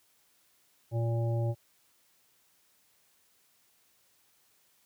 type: harmonic tone with a mistuned harmonic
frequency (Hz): 116.54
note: A#2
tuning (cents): 0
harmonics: 1 / 3 / 5 / 7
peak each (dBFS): -27 / -39 / -38 / -45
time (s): 0.91-1.55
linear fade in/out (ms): 50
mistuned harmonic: 5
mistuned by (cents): -19
effects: white hiss -68 dBFS RMS until 4.85 s + high-pass 60 Hz 12 dB/octave